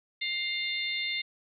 harmonic tone with a mistuned harmonic, 701 Hz, F5, 6 cents sharp, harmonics 3 / 4 / 5 / 6, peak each -32 / -39 / -34 / -39 dBFS, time 0.21-1.22 s, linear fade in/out 10 ms, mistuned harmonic 5, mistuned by +48 cents, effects none

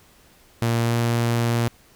sawtooth tone with pitch glide, 116.54 to 117.62 Hz, A#2 to A#2, 0 to +16 cents, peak -15 dBFS, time 0.62-1.68 s, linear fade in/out 0 ms, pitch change +16 cents, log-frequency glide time 0.81-0.94 s, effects pink hiss -54 dBFS RMS until 1.95 s

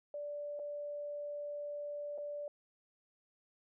sine tone with dropouts, 584 Hz, D5, 10 cents flat, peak -39 dBFS, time 0.14-2.48 s, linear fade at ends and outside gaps 2 ms, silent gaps 0.592-0.596 / 2.178-2.183 s, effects none

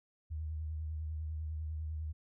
sine tone with vibrato, 78 Hz, D#2, 5 cents sharp, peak -36 dBFS, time 0.3-2.13 s, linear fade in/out 20 ms, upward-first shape sine, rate 10 Hz, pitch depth 39 cents each way, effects none

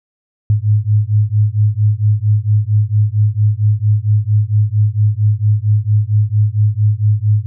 sine beating tone pair, 103.4 / 107.8 Hz, G#2 / A2, -7 / -35 cents, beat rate 4.4 Hz, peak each -13 dBFS, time 0.5-7.46 s, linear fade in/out 0 ms, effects none

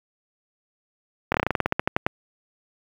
slowing click train, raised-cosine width 0.5 ms, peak -5 dBFS, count 15, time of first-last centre 1.32-2.065 s, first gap 23 ms, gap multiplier 1.12, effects high-pass 60 Hz 12 dB/octave + 7-bit

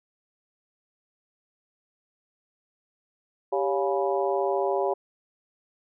harmonic tone with a mistuned harmonic, 140.1 Hz, C#3, 19 cents sharp, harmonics 3 / 4 / 5 / 6 / 7, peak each -26 / -28 / -30 / -32 / -33 dBFS, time 3.52-4.94 s, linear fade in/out 10 ms, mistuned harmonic 3, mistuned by -110 cents, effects none

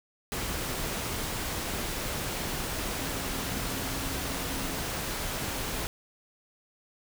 sine tone in noise, 270 Hz, C#4, 45 cents flat, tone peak -41 dBFS, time 3.01-4.79 s, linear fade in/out 0 ms, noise pink, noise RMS -33 dBFS, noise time 0.32-5.87 s, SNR -11 dB, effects none

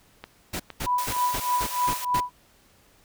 click train, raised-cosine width 0.3 ms, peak -21 dBFS, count 4, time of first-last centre 0.24-1.629 s, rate 2.16 Hz
pink noise bursts, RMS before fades -30 dBFS, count 7, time 0.53-2.206 s, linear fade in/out 10 ms, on 68 ms, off 200 ms
sine tone with tremolo, 987.8 Hz, B5, in tune, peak -19 dBFS, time 0.86-2.31 s, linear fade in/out 10 ms, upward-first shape triangle, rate 3.3 Hz, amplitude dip 100%
white high-pass noise, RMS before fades -34 dBFS, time 0.98-2.05 s, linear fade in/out 5 ms, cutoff 480 Hz, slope 48 dB/octave
effects pink hiss -59 dBFS RMS until 3.04 s

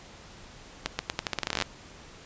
accelerating click train, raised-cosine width 0.2 ms, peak -9 dBFS, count 17, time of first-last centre 0.86-1.623 s, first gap 130 ms, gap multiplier 0.84, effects pink hiss -49 dBFS RMS until 2.25 s + resampled to 16000 Hz

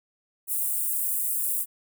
white high-pass noise, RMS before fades -27 dBFS, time 0.47-1.66 s, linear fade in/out 50 ms, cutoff 8300 Hz, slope 48 dB/octave, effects none

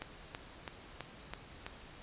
click train, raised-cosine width 0.3 ms, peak -24 dBFS, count 6, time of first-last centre 0.02-1.665 s, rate 3.04 Hz, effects pink hiss -53 dBFS RMS until 2.02 s + resampled to 8000 Hz

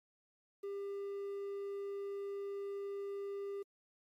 triangle tone with quantisation, 399.1 Hz, G4, 31 cents sharp, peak -37 dBFS, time 0.63-3.63 s, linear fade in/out 10 ms, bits 11, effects MP3 64 kbps

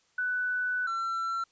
sine / triangle tone pair in turn, 1491 / 1349.4 Hz, F#6 / E6, +13 / +40 cents, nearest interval major second, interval 173 cents, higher first, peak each -27 dBFS, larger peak neither, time 0.18-0.87 / 0.87-1.44 s, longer first, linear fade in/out 5 ms, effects white hiss -68 dBFS RMS until 1.51 s + resampled to 16000 Hz

